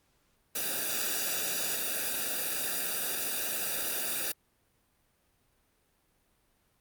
white noise with comb filter, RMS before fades -32 dBFS, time 0.55-4.32 s, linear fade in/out 5 ms, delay 0.94 ms, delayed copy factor -1, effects pink hiss -71 dBFS RMS until 6.8 s + Opus 48 kbps

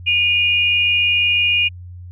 sine tone pair together, 2454 / 2840 Hz, D#7 / F7, -25 / +28 cents, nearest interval minor third, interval 253 cents, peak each -15 / -17 dBFS, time 0.06-1.69 s, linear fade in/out 20 ms, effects added 89 Hz sine -32 dBFS peak until 2.11 s

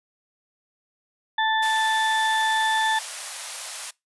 harmonic tone, 880 Hz, A5, in tune, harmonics 1 / 2 / 4, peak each -22 / -24 / -28 dBFS, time 1.38-2.99 s, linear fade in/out 5 ms
white high-pass noise, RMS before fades -33 dBFS, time 1.62-3.91 s, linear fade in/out 10 ms, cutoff 550 Hz, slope 48 dB/octave
effects noise-tail reverb RT60 0.2 s tail -23 dB re dry + resampled to 24000 Hz

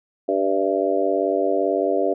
harmonic tone with a mistuned harmonic, 98 Hz, G2, in tune, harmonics 3 / 4 / 5 / 6 / 7, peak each -26 / -23 / -25 / -24 / -24 dBFS, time 0.28-2.14 s, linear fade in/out 10 ms, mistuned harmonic 7, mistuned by -33 cents, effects none

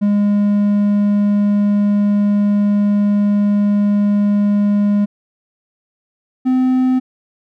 triangle tone pair in turn, 204.9 / 256.6 Hz, G#3 / C4, -23 / -34 cents, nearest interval major third, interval 389 cents, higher second, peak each -9 dBFS, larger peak neither, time 0.01-5.06 / 6.45-7 s, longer first, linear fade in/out 20 ms, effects none

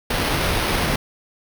pink noise with sample-and-hold, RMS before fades -21 dBFS, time 0.1-0.96 s, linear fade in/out 5 ms, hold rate 7350 Hz, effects none

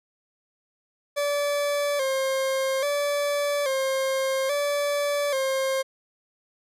40% pulse tone with vibrato, 554.4 Hz, C#5, in tune, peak -22 dBFS, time 1.16-5.83 s, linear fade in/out 20 ms, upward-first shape square, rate 0.6 Hz, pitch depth 70 cents each way, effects resampled to 32000 Hz + 10-bit

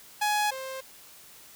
sawtooth tone pair in turn, 838 / 527.9 Hz, G#5 / C5, +15 / +15 cents, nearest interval minor sixth, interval 800 cents, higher first, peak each -20 / -31 dBFS, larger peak first, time 0.21-0.51 / 0.51-0.81 s, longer neither, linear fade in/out 10 ms, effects white hiss -51 dBFS RMS until 1.55 s

